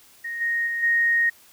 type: tone with level steps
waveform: sine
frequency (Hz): 1864.7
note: A#6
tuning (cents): 0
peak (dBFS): -28 / -21 / -24 / -17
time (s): 0.24-1.3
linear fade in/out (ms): 10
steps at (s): 0.4 / 0.66 / 0.82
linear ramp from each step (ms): 20
effects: white hiss -53 dBFS RMS until 1.52 s